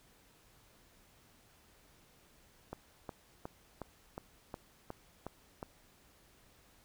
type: click train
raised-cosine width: 1 ms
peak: -27 dBFS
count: 9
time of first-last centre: 2.73-5.629 s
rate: 2.76 Hz
effects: pink hiss -65 dBFS RMS until 6.84 s